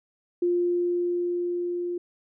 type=tone with level ramp; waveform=sine; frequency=351.1 Hz; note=F4; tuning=9 cents sharp; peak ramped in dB=-20 to -27 dBFS; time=0.42-1.98 s; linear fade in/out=5 ms; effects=none